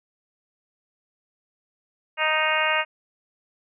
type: harmonic tone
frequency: 311.1 Hz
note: D#4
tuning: in tune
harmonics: 2 / 3 / 4 / 5 / 6 / 7 / 8 / 9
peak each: -28 / -28 / -28 / -28 / -28 / -28 / -28 / -28 dBFS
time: 2.17-2.85 s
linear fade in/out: 50 ms
effects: none